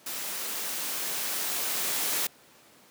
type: noise with level ramp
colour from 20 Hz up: white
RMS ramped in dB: -35 to -28 dBFS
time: 0.06-2.27 s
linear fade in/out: 5 ms
effects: pink hiss -56 dBFS RMS until 2.9 s + high-pass 200 Hz 12 dB/octave